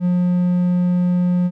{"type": "tone", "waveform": "triangle", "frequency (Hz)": 178.4, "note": "F3", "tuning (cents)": 37, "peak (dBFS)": -12, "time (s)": [0, 1.51], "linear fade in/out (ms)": 50, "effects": []}